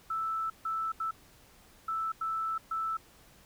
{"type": "tone bursts at uneven times", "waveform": "sine", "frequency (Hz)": 1318.5, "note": "E6", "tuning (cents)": 0, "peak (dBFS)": -30, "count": 6, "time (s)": [[0.1, 0.5], [0.65, 0.92], [1, 1.11], [1.88, 2.12], [2.21, 2.58], [2.71, 2.97]], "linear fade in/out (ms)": 5, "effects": ["pink hiss -59 dBFS RMS until 3.45 s"]}